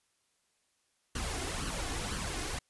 pink noise with flanger, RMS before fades -36 dBFS, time 1.15-2.59 s, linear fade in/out 5 ms, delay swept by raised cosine 0.65 to 2.85 ms, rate 2 Hz, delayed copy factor +0.6, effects white hiss -75 dBFS RMS until 2.69 s + resampled to 24000 Hz

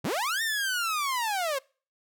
sawtooth linear two-way sweep, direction up then down, 97 to 1844 to 518 Hz, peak -23 dBFS, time 0.04-1.59 s, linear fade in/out 10 ms, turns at 0.42 s, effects noise-tail reverb RT60 0.4 s tail -26 dB re dry

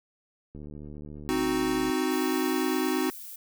click train, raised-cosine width 3 ms, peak -30 dBFS, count 101, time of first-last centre 0.55-1.898 s, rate 74.2 Hz
square chord, C diminished, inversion none, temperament equal, 261.6 / 311.1 / 370 Hz, C4 / Eb4 / Gb4, 0 / 0 / 0 cents, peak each -30 dBFS, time 1.29-3.1 s, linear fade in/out 0 ms
violet noise, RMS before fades -42 dBFS, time 2.11-3.36 s, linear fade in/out 5 ms
effects none

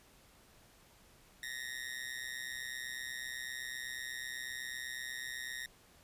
sawtooth tone with amplitude modulation, 1861 Hz, A#6, 3 cents flat, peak -33 dBFS, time 1.43-5.66 s, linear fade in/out 2 ms, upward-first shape sine, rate 128 Hz, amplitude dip 90%, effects pink hiss -63 dBFS RMS until 6.03 s + resampled to 32000 Hz

